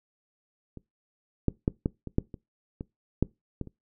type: clicks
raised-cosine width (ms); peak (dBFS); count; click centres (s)
3; -28 / -10 / -10 / -12 / -23 / -9 / -26 / -22 / -9 / -19 / -30; 11; 0.773 / 1.483 / 1.679 / 1.859 / 2.073 / 2.184 / 2.342 / 2.809 / 3.226 / 3.613 / 3.673
effects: noise-tail reverb RT60 0.2 s tail -22 dB re dry